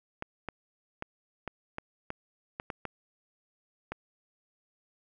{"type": "clicks", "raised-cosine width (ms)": 0.5, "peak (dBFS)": -20, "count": 10, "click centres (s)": [0.224, 0.487, 1.024, 1.477, 1.784, 2.104, 2.599, 2.702, 2.853, 3.92], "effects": []}